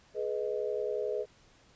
sine chord, G# minor, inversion none, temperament equal with one note detuned, 422.8 / 493.9 / 622.3 Hz, G#4 / B4 / D#5, +31 / 0 / 0 cents, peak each -33 / -35 / -37 dBFS, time 0.14-1.26 s, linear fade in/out 50 ms, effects pink hiss -62 dBFS RMS until 1.75 s + resampled to 16000 Hz

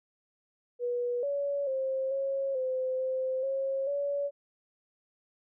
sine tone with pitch steps, 486 / 566 / 530 / 545 / 516 / 520 / 540 / 568 Hz, B4 / C#5 / C5 / C#5 / C5 / C5 / C#5 / C#5, -28 / +36 / +22 / -29 / -24 / -11 / -45 / +42 cents, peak -28 dBFS, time 0.79-4.31 s, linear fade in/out 50 ms, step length 440 ms, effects none

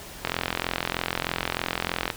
click train, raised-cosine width 0.3 ms, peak -8 dBFS, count 81, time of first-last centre 0.25-2.102 s, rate 43.2 Hz, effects pink hiss -41 dBFS RMS until 2.16 s

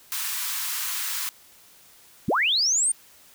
white high-pass noise, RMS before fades -29 dBFS, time 0.12-1.29 s, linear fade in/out 0 ms, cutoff 940 Hz, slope 48 dB/octave
sine linear sweep, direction up, 97.6 to 9040 Hz, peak -19 dBFS, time 2.28-2.92 s, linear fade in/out 5 ms
effects white hiss -53 dBFS RMS until 3.34 s

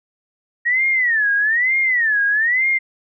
sine tone with vibrato, 1864.7 Hz, A#6, in tune, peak -14 dBFS, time 0.65-2.79 s, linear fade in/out 20 ms, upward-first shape sine, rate 1.1 Hz, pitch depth 230 cents each way, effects none

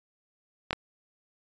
clicks, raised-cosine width 0.3 ms, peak -12 dBFS, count 2, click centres 0.708 / 0.73 s, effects resampled to 16000 Hz

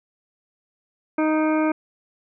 harmonic tone with a mistuned harmonic, 311.1 Hz, D#4, in tune, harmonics 1 / 2 / 3 / 4 / 5 / 7 / 8, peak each -19 / -25 / -29 / -31 / -33 / -36 / -37 dBFS, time 1.18-1.72 s, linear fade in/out 5 ms, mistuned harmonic 8, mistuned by -60 cents, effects none

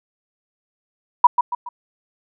sine tone with echo, 972 Hz, B5, 28 cents flat, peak -4 dBFS, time 1.24-1.27 s, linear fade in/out 5 ms, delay 140 ms, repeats 3, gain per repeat -8 dB, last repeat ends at 1.69 s, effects none

